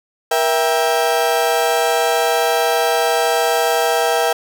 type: chord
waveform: 35% pulse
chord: E diminished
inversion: second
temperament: just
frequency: 474.7 / 659.3 / 791.1 Hz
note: Bb4 / E5 / G5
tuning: +31 / 0 / +16 cents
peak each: -17 dBFS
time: 0.31-4.33 s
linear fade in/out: 5 ms
effects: none

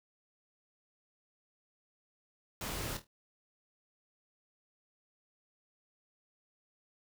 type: noise with echo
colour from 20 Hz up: pink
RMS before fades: -39 dBFS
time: 2.61-2.97 s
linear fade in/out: 2 ms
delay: 25 ms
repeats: 4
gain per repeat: -9 dB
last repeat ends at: 3.07 s
effects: none

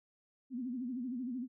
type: tone with vibrato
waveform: sine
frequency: 249.3 Hz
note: B3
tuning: 16 cents sharp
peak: -36 dBFS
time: 0.5-1.48 s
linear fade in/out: 50 ms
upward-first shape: sine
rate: 13 Hz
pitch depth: 120 cents each way
effects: none

